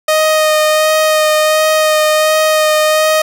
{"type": "tone with vibrato", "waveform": "sawtooth", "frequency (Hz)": 620, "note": "D#5", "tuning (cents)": -6, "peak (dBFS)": -5, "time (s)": [0.08, 3.22], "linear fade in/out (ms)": 5, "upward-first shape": "sine", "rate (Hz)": 1.4, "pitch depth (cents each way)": 14, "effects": []}